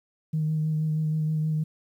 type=tone with vibrato; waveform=sine; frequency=155.56 Hz; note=D#3; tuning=in tune; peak=-22 dBFS; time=0.33-1.64 s; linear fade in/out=10 ms; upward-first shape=sine; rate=6.3 Hz; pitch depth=19 cents each way; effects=tanh soft clip ceiling -18 dBFS + 10-bit